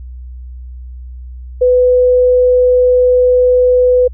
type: tone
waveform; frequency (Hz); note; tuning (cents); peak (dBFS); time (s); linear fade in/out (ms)
sine; 499.6; B4; +20; -6; 1.61-4.08; 10
effects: added 62 Hz sine -26 dBFS peak until 4.13 s